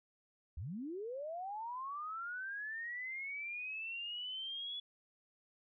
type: linear sweep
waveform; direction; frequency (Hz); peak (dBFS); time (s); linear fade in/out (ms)
sine; up; 62.4 to 3418; -40; 0.57-4.8; 5
effects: none